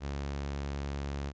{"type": "tone", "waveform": "sawtooth", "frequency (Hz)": 70.3, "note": "C#2", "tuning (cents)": 25, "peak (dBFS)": -30, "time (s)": [0, 1.33], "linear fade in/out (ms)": 50, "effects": ["resampled to 16000 Hz"]}